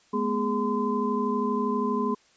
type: tone cluster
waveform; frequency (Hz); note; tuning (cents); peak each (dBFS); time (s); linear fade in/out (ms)
sine; 212.6 / 245.1 / 414.9 / 1025; G#3 / B3 / G#4 / C6; +41 / -13 / -2 / -36; -29; 0.13-2.15; 10
effects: white hiss -61 dBFS RMS until 2.36 s + resampled to 16000 Hz